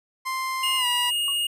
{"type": "tone with pitch glide", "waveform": "30% pulse", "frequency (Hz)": [1046.5, 976.4], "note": ["C6", "B5"], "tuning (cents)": [0, -20], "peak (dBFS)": -23, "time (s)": [0.25, 1.11], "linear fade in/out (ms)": 20, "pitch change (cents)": -120, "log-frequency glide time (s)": [0.77, 0.86]}
{"type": "tone", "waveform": "square", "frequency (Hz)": 2854, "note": "F7", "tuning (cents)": 37, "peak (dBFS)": -23, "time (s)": [0.63, 1.47], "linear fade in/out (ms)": 5}
{"type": "tone with exponential decay", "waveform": "sine", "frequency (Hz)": 1108.7, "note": "C#6", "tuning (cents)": 0, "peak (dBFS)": -30, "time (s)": [1.28, 1.39], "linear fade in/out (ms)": 2, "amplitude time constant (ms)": 22}
{"effects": ["resampled to 32000 Hz"]}